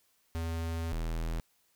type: tone pair in turn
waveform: square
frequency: 82.41 / 40.86 Hz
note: E2 / E1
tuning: 0 / -14 cents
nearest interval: octave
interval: 1214 cents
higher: first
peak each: -33 / -32 dBFS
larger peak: second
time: 0.35-0.92 / 0.92-1.4 s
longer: first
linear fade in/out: 0 ms
effects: white hiss -71 dBFS RMS until 1.75 s